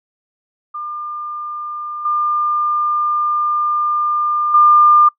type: tone with level steps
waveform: sine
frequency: 1200 Hz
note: D6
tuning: 37 cents sharp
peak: -23 / -14 / -6 dBFS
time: 0.74-5.09 s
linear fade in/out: 10 ms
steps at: 2.05 / 4.54 s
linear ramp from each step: 5 ms
effects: noise-tail reverb RT60 0.1 s tail -25 dB re dry